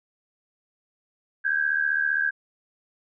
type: tone pair together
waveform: sine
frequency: 1563 / 1638.3 Hz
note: G6 / G#6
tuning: -6 / -24 cents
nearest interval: minor second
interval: 82 cents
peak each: -24 dBFS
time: 1.44-2.31 s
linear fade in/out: 20 ms
effects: none